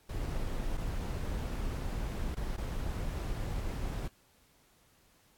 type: noise with dropouts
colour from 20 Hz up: brown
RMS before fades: -35 dBFS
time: 0.09-4.08 s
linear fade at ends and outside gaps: 5 ms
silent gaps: 0.773-0.778 / 2.348-2.367 / 2.566-2.579 s
effects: pink hiss -66 dBFS RMS until 5.37 s + AAC 64 kbps